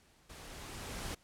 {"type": "noise with level ramp", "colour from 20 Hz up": "pink", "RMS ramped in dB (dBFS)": [-51, -40], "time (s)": [0.29, 1.15], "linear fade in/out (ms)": 10, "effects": ["pink hiss -66 dBFS RMS until 1.23 s", "low-pass 11000 Hz 12 dB/octave"]}